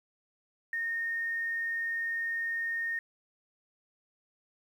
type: tone with quantisation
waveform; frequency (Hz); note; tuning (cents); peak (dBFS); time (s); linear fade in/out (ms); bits
sine; 1840; A#6; -23; -30; 0.73-2.99; 2; 10
effects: none